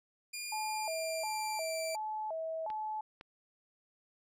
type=tone with pitch glide; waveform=15% pulse; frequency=2415 to 2342 Hz; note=D7 to D7; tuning=+48 to -5 cents; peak=-32 dBFS; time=0.33-1.96 s; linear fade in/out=10 ms; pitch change=-53 cents; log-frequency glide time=0.55-1.79 s
type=tone with vibrato; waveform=sine; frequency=746 Hz; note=F#5; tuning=14 cents sharp; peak=-35 dBFS; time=0.52-3.01 s; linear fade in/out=5 ms; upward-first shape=square; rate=1.4 Hz; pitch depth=250 cents each way
type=clicks; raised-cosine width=0.3 ms; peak=-32 dBFS; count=2; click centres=2.702 / 3.211 s
effects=none